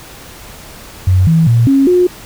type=tone with pitch steps; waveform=sine; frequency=92.7 / 162.9 / 117.1 / 272.9 / 359.5 Hz; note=F#2 / E3 / A#2 / C#4 / F#4; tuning=+4 / -20 / +8 / -27 / -50 cents; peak=-6 dBFS; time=1.07-2.07 s; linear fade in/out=5 ms; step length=200 ms; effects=pink hiss -34 dBFS RMS until 2.25 s